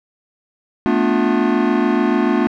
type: chord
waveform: square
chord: B half-diminished seventh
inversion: third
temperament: equal with one note detuned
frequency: 220 / 246.9 / 293.7 / 353.7 Hz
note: A3 / B3 / D4 / F4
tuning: 0 / 0 / 0 / +22 cents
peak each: -20 dBFS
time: 0.86-2.47 s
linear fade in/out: 0 ms
effects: low-pass 2000 Hz 12 dB/octave